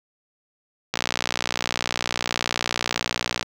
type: click train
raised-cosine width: 0.2 ms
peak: -5 dBFS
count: 150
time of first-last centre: 0.94-3.427 s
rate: 59.9 Hz
effects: high-pass 60 Hz 12 dB/octave + 7-bit